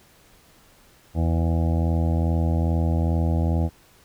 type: harmonic tone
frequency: 82.41 Hz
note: E2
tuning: in tune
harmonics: 1 / 2 / 3 / 4 / 6 / 7 / 8 / 9 / 10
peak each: -20 / -26 / -30 / -32 / -36 / -37 / -38 / -39 / -40 dBFS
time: 1.14-3.7 s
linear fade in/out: 50 ms
effects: pink hiss -55 dBFS RMS until 4.04 s